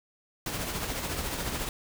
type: noise with tremolo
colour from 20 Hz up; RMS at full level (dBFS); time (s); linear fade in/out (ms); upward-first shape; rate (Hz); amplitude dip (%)
pink; -31; 0.46-1.69; 2; triangle; 14; 50
effects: none